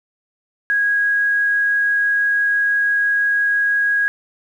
sine tone, 1649 Hz, G#6, 13 cents flat, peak -14 dBFS, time 0.7-4.08 s, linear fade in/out 0 ms, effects 8-bit

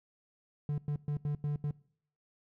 triangle tone bursts at uneven times, 146.7 Hz, D3, 2 cents flat, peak -28 dBFS, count 6, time 0.69-0.78 / 0.88-0.96 / 1.08-1.17 / 1.25-1.35 / 1.44-1.56 / 1.64-1.71 s, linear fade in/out 2 ms, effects noise-tail reverb RT60 0.6 s tail -22 dB re dry

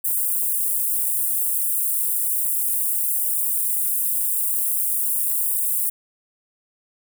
white high-pass noise, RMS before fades -22 dBFS, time 0.04-5.9 s, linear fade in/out 10 ms, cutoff 8700 Hz, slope 48 dB/octave, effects none

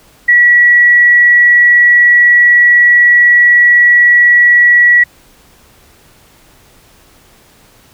sine tone, 1934 Hz, B6, 37 cents flat, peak -3 dBFS, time 0.28-5.04 s, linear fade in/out 10 ms, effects pink hiss -45 dBFS RMS until 7.93 s

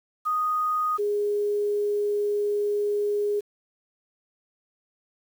sine tone pair in turn, 1242 / 412.8 Hz, D#6 / G#4, -3 / -10 cents, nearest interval octave + perfect fifth, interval 1907 cents, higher first, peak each -22 dBFS, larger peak neither, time 0.25-0.98 / 0.98-3.41 s, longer second, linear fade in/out 20 ms, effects 8-bit

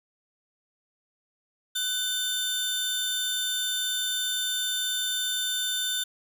sawtooth tone pair together, 1504 / 3577 Hz, F#6 / A7, +28 / +28 cents, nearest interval octave + minor third, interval 1500 cents, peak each -31 / -24 dBFS, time 1.75-6.04 s, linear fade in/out 10 ms, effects none

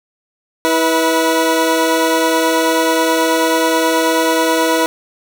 20% pulse tone pair together, 323.7 / 490.2 Hz, E4 / B4, -31 / -13 cents, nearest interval perfect fifth, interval 718 cents, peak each -10 dBFS, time 0.65-4.86 s, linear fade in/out 0 ms, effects none

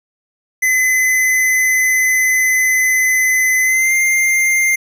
square tone with pitch glide, 2029 to 2103 Hz, B6 to C7, +46 to +8 cents, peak -12 dBFS, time 0.62-4.76 s, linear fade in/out 10 ms, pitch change +62 cents, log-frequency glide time 3.63-3.94 s, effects none

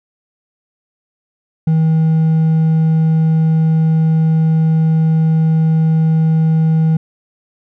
triangle tone with hard clipping, 160 Hz, D#3, 49 cents sharp, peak -10 dBFS, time 1.67-6.97 s, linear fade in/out 5 ms, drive 5 dB, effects none

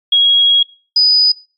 sine tone pair in turn, 3304 / 4973 Hz, G#7 / D#8, -10 / -2 cents, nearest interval perfect fifth, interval 708 cents, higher second, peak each -7 dBFS, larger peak neither, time 0.12-0.63 / 0.96-1.32 s, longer first, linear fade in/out 5 ms, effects noise-tail reverb RT60 0.4 s tail -24 dB re dry + AAC 64 kbps

